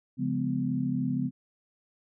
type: chord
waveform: sine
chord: C# dominant seventh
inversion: none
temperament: equal with one note detuned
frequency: 138.59 / 174.61 / 207.7 / 251.5 Hz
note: C#3 / E#3 / G#3 / B3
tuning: 0 / 0 / 0 / +32 cents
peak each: -32 / -34 / -34 / -29 dBFS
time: 0.17-1.31 s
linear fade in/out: 50 ms
effects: none